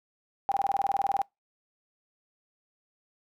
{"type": "tone bursts", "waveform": "sine", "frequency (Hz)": 790, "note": "G5", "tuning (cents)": 13, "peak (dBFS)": -22, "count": 15, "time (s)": [0.49, 1.217], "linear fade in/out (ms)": 0, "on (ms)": 27, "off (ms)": 23, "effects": ["noise-tail reverb RT60 0.2 s tail -25 dB re dry"]}